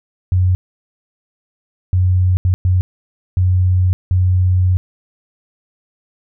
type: tone bursts at uneven times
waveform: sine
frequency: 91.6 Hz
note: F#2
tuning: 17 cents flat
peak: -10 dBFS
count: 6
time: 0.32-0.55 / 1.93-2.37 / 2.45-2.54 / 2.65-2.81 / 3.37-3.93 / 4.11-4.77 s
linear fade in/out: 0 ms
effects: none